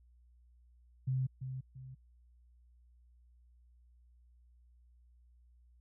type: tone with echo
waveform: sine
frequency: 130.4 Hz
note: C3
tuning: 5 cents flat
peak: -30 dBFS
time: 1.07-1.27 s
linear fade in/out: 10 ms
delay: 340 ms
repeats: 2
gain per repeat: -8 dB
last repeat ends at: 1.95 s
effects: added 60 Hz sine -61 dBFS peak until 5.8 s